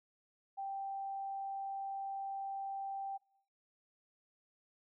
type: tone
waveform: sine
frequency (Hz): 784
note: G5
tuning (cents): 0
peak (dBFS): -38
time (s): 0.57-3.18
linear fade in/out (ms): 20
effects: noise-tail reverb RT60 0.8 s tail -25 dB re dry